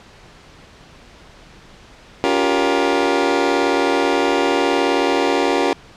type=chord; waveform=25% pulse; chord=G half-diminished seventh; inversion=second; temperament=just; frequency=282.2 / 352.8 / 392 / 470.4 Hz; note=Db4 / F4 / G4 / Bb4; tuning=+31 / +18 / 0 / +16 cents; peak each=-17 dBFS; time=2.24-5.73 s; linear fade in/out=0 ms; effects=pink hiss -44 dBFS RMS until 5.96 s + low-pass 5000 Hz 12 dB/octave